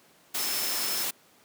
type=tone in noise; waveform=sine; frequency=5274 Hz; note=E8; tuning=in tune; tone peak=-34 dBFS; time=0.38-1.04 s; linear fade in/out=10 ms; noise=white; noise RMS=-30 dBFS; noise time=0.34-1.11 s; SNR=-7 dB; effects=pink hiss -59 dBFS RMS until 1.44 s + high-pass 200 Hz 12 dB/octave